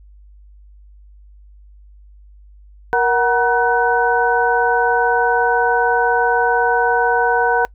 sine tone cluster, 471.5 / 744 / 954 / 1504 Hz, A#4 / F#5 / A#5 / F#6, +20 / +9 / +40 / +28 cents, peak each -18 dBFS, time 2.93-7.65 s, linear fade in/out 0 ms, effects noise-tail reverb RT60 0.1 s tail -25 dB re dry + added 50 Hz sine -41 dBFS peak until 7.74 s

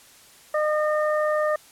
harmonic tone, 609 Hz, D#5, 37 cents flat, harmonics 1 / 2 / 3, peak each -21 / -27 / -31 dBFS, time 0.54-1.56 s, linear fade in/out 5 ms, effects white hiss -51 dBFS RMS until 1.71 s + low-pass 12000 Hz 12 dB/octave

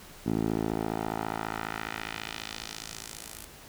10% pulse tone with band-pass filter sweep, 54.7 Hz, A1, 9 cents flat, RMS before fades -34 dBFS, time 0.26-3.45 s, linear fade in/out 5 ms, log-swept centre 270 to 12000 Hz, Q 1.1, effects pink hiss -49 dBFS RMS until 3.68 s

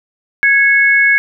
sine tone pair together, 1661.2 / 2197 Hz, G#6 / C#7, 0 / -16 cents, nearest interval perfect fourth, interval 484 cents, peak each -10 dBFS, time 0.43-1.18 s, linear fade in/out 0 ms, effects none

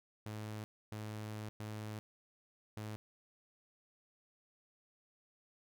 sawtooth tone bursts at uneven times, 107.2 Hz, A2, 45 cents flat, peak -38 dBFS, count 4, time 0.26-0.64 / 0.92-1.49 / 1.6-1.99 / 2.77-2.96 s, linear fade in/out 0 ms, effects none

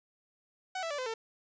sawtooth tone with pitch steps, 749 / 659.6 / 580.9 / 511.6 / 450.5 Hz, F#5 / E5 / D5 / C5 / A4, +21 / +1 / -19 / -39 / +41 cents, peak -30 dBFS, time 0.75-1.14 s, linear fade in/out 5 ms, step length 78 ms, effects resampled to 16000 Hz + 10-bit

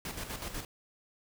pink noise with tremolo, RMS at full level -38 dBFS, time 0.05-0.65 s, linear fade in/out 2 ms, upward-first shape square, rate 8.1 Hz, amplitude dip 55%, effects none

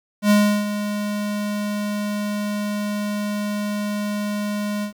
square tone with ADSR envelope, 207.2 Hz, G#3, 4 cents flat, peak -12 dBFS, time 0.22-4.93 s, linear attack 83 ms, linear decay 340 ms, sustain -11 dB, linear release 99 ms, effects 9-bit

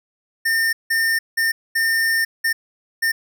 square tone bursts at uneven times, 1812 Hz, A#6, 50 cents flat, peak -17 dBFS, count 6, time 0.45-0.73 / 0.9-1.19 / 1.37-1.52 / 1.75-2.25 / 2.44-2.53 / 3.02-3.12 s, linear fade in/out 10 ms, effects none

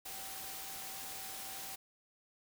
sine tone in noise, 773 Hz, G5, 24 cents flat, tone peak -53 dBFS, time 0.05-1.76 s, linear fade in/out 10 ms, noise white, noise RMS -45 dBFS, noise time 0.05-1.76 s, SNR -11 dB, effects none

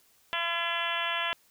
harmonic tone, 339 Hz, E4, 49 cents sharp, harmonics 2 / 3 / 4 / 5 / 6 / 7 / 8 / 9 / 10, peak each -38 / -35 / -37 / -35 / -38 / -39 / -36 / -36 / -38 dBFS, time 0.33-1.33 s, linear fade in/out 0 ms, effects white hiss -64 dBFS RMS until 1.5 s

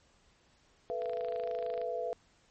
sine chord, A suspended second, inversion none, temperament equal with one note detuned, 440 / 493.9 / 675.1 Hz, A4 / B4 / E5, 0 / 0 / +41 cents, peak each -40 / -36 / -36 dBFS, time 0.9-2.13 s, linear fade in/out 0 ms
click train, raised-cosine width 0.3 ms, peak -32 dBFS, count 22, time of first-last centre 1.02-1.815 s, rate 26.4 Hz
effects pink hiss -67 dBFS RMS until 2.5 s + MP3 32 kbps

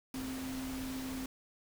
sine tone in noise, 261.6 Hz, C4, in tune, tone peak -38 dBFS, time 0.14-1.26 s, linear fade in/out 2 ms, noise pink, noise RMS -45 dBFS, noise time 0.14-1.26 s, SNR +4 dB, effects none

